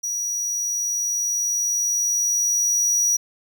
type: tone with level ramp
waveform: square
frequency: 5800 Hz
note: F#8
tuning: 35 cents flat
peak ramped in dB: -24 to -17 dBFS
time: 0.03-3.17 s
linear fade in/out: 10 ms
effects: none